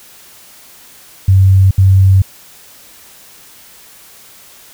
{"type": "tone bursts at uneven times", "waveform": "sine", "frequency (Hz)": 95.6, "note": "G2", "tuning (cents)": -43, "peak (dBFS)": -4, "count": 2, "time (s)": [[1.28, 1.71], [1.78, 2.22]], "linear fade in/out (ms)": 5, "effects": ["white hiss -40 dBFS RMS until 4.73 s"]}